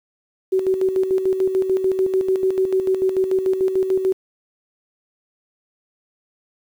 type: tone with tremolo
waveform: sine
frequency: 378.2 Hz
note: F#4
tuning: 38 cents sharp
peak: -14 dBFS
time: 0.52-4.13 s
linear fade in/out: 10 ms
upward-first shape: square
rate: 6.8 Hz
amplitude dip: 55%
effects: 8-bit